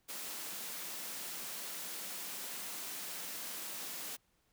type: high-pass noise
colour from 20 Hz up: white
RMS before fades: -43 dBFS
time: 0.08-4.17 s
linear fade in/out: 20 ms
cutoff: 150 Hz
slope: 96 dB/octave
effects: pink hiss -75 dBFS RMS until 4.52 s